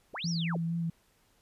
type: linear two-way sweep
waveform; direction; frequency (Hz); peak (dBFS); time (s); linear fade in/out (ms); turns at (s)
sine; up then down; 37.25 to 5920 to 37.25; -35; 0.13-0.58; 20; 0.29
type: tone with vibrato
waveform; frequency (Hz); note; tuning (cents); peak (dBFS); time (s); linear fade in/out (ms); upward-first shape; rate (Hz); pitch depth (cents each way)
sine; 167.4; E3; +27; -29; 0.24-0.9; 5; sine; 4.3; 18
effects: pink hiss -68 dBFS RMS until 1.41 s + resampled to 32000 Hz